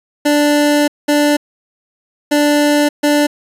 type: tone bursts at uneven times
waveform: 25% pulse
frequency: 293.7 Hz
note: D4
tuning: in tune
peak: -6 dBFS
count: 4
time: 0.25-0.88 / 1.08-1.37 / 2.31-2.89 / 3.03-3.27 s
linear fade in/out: 10 ms
effects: resampled to 32000 Hz